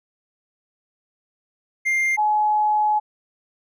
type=tone pair in turn; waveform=triangle / sine; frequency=2106 / 847.4 Hz; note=C7 / G#5; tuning=+11 / +35 cents; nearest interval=octave + major third; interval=1576 cents; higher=first; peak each=-16 dBFS; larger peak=neither; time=1.85-2.17 / 2.17-3 s; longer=second; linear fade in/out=20 ms; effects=none